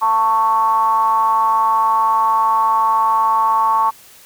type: ring-modulated tone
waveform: triangle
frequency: 108.2 Hz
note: A2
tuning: 29 cents flat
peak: -7 dBFS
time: 0.01-3.91 s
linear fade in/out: 20 ms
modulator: 1000 Hz
effects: white hiss -44 dBFS RMS until 4.25 s